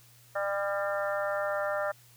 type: harmonic tone with a mistuned harmonic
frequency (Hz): 200.2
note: G3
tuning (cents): +37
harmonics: 3 / 4 / 5 / 6 / 7 / 8 / 9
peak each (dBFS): -30 / -38 / -44 / -39 / -36 / -44 / -39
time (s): 0.35-1.92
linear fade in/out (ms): 10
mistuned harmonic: 7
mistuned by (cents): -23
effects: added 120 Hz sine -59 dBFS peak until 2.16 s + white hiss -59 dBFS RMS until 2.16 s

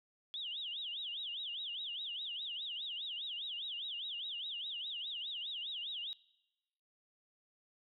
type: tone with vibrato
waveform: sine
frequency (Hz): 3284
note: G#7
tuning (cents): -20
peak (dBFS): -39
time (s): 0.34-6.13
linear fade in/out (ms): 0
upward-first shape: sine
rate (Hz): 4.9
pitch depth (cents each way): 280
effects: noise-tail reverb RT60 1.0 s tail -22 dB re dry

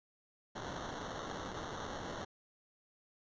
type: noise with sample-and-hold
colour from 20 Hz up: violet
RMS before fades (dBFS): -43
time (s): 0.55-2.25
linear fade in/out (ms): 10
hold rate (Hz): 2450
effects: resampled to 16000 Hz

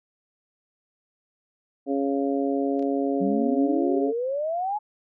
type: harmonic tone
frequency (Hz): 138.6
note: C#3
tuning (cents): 0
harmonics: 2 / 3 / 4 / 5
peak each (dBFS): -24 / -28 / -30 / -32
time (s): 1.86-4.13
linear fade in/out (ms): 50
type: clicks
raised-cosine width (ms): 0.2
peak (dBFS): -34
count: 2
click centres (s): 2.794 / 2.826
type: exponential sweep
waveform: sine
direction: up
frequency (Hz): 185 to 860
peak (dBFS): -24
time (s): 3.2-4.79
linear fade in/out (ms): 20
effects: none

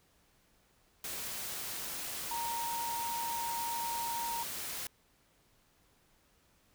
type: tone in noise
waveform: sine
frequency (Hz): 932.3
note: A#5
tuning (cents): 0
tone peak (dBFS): -35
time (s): 2.31-4.43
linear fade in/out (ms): 2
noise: white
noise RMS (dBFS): -40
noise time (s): 1.04-4.87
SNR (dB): +2
effects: pink hiss -69 dBFS RMS until 6.74 s

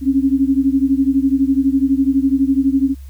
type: beating tone pair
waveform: sine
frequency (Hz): 266.8 / 278.8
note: C4 / C#4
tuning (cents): +34 / +10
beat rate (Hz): 12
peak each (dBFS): -14 / -16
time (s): 0.01-2.95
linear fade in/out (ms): 50
effects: added 68 Hz sine -31 dBFS peak until 3.09 s + white hiss -53 dBFS RMS until 3.09 s

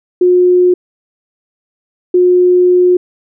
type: tone pair in turn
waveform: sine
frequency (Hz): 360 / 360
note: F#4 / F#4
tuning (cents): -47 / -47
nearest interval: unison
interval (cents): 0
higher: neither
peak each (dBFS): -5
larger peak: neither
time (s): 0.21-0.74 / 2.14-2.97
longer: second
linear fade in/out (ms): 5
effects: none

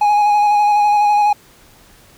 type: tone with vibrato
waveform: triangle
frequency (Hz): 830.6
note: G#5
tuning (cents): 0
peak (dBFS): -8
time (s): 0.01-1.33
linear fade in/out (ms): 5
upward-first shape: square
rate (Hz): 12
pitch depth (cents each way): 17
effects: pink hiss -47 dBFS RMS until 2.17 s

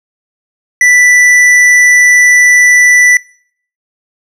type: tone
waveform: square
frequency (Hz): 1975.5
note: B6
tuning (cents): 0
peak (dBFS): -4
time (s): 0.81-3.17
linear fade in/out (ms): 2
effects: noise-tail reverb RT60 0.6 s tail -24 dB re dry + low-pass 9000 Hz 12 dB/octave

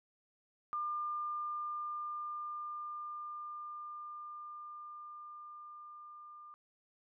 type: tone with level ramp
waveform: sine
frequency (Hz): 1200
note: D6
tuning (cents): +37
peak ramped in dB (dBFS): -34 to -50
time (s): 0.73-6.54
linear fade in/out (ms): 0
effects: none

